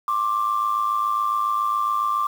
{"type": "tone pair together", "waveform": "sine", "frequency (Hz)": [1066.8, 1174], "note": ["C6", "D6"], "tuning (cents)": [33, -1], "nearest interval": "major second", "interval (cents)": 166, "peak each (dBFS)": [-24, -20], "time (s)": [0.08, 2.27], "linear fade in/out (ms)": 2, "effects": ["tanh soft clip ceiling -13 dBFS", "7-bit"]}